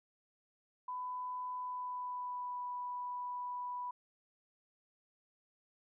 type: tone with pitch glide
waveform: sine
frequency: 1000 to 986.2 Hz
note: B5 to B5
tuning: +21 to -3 cents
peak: -38 dBFS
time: 0.88-3.91 s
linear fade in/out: 5 ms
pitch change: -24 cents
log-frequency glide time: 1.57-2.64 s
effects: none